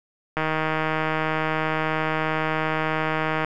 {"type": "click train", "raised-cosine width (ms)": 0.5, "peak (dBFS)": -9, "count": 484, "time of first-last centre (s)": [0.37, 3.446], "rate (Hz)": 157, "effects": []}